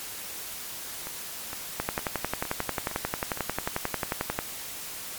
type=two click trains; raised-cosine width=0.5 ms; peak=-20 / -11 dBFS; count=6 / 30; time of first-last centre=1.07-3.374 / 1.8-4.389 s; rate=2.17 / 11.2 Hz; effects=white hiss -38 dBFS RMS until 5.18 s + MP3 96 kbps